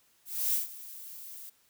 violet noise with ADSR envelope, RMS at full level -27 dBFS, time 0.25-1.5 s, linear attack 280 ms, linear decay 140 ms, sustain -18 dB, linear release 11 ms, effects white hiss -67 dBFS RMS until 1.69 s

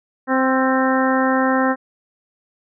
harmonic tone with a mistuned harmonic, 261.6 Hz, C4, in tune, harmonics 1 / 2 / 3 / 4 / 5 / 6 / 7, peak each -18 / -21 / -23 / -24 / -25 / -26 / -26 dBFS, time 0.27-1.76 s, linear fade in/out 50 ms, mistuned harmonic 5, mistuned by +23 cents, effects none

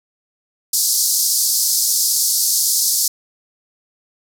pink band-pass noise, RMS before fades -17 dBFS, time 0.73-3.08 s, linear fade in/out 5 ms, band 4600 to 15000 Hz, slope 48 dB/octave, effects none

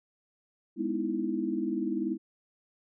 sine chord, E major seventh, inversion first, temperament just, 206 / 247.2 / 309 / 329.6 Hz, G#3 / B3 / D#4 / E4, -14 / +2 / -12 / 0 cents, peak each -35 / -34 / -34 / -32 dBFS, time 0.76-2.18 s, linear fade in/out 50 ms, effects none

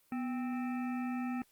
harmonic tone with a mistuned harmonic, 261.6 Hz, C4, in tune, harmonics 1 / 3 / 5 / 7 / 9 / 10, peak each -34 / -44 / -48 / -51 / -53 / -54 dBFS, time 0.12-1.42 s, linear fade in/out 2 ms, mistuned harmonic 1, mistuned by -96 cents, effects white hiss -69 dBFS RMS until 1.51 s + Opus 32 kbps

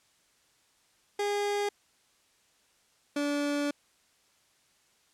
30% pulse tone pair in turn, 408.8 / 289.1 Hz, G#4 / D4, -27 / -27 cents, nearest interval tritone, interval 600 cents, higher first, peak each -25 / -25 dBFS, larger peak neither, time 1.19-1.69 / 3.16-3.71 s, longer second, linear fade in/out 5 ms, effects white hiss -67 dBFS RMS until 5.13 s + low-pass 9000 Hz 12 dB/octave

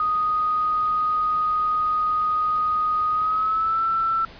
sine tone with pitch glide, 1244.5 to 1333.8 Hz, D#6 to E6, 0 to +20 cents, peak -19 dBFS, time 0-4.25 s, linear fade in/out 2 ms, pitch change +120 cents, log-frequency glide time 3.13-3.83 s, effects pink hiss -44 dBFS RMS until 4.39 s + resampled to 11025 Hz

